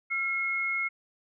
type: tone pair together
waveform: sine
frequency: 1363 / 2164 Hz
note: F6 / C#7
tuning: -43 / -42 cents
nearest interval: minor sixth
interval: 801 cents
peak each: -36 / -27 dBFS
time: 0.1-0.89 s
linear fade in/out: 20 ms
effects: none